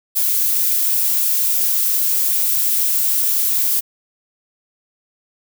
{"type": "noise", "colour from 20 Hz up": "violet", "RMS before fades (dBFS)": -17, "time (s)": [0.15, 3.81], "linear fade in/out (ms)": 20, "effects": []}